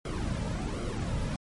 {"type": "noise with flanger", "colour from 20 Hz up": "brown", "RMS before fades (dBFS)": -32, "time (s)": [0.05, 1.36], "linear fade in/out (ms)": 2, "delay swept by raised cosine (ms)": [1.1, 2.8], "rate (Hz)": 1.3, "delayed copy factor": -0.65, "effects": ["MP3 48 kbps"]}